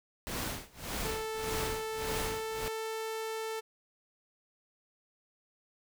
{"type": "noise with tremolo", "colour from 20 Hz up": "pink", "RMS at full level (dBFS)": -35, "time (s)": [0.27, 2.68], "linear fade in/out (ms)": 0, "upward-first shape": "sine", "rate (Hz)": 1.7, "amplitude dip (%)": 95}
{"type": "tone with pitch glide", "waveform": "sawtooth", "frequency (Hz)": [440, 443.1], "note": ["A4", "A4"], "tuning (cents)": [0, 12], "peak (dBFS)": -31, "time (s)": [1.04, 3.61], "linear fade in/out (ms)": 20, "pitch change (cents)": 12, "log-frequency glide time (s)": [1.8, 2.82]}
{"effects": []}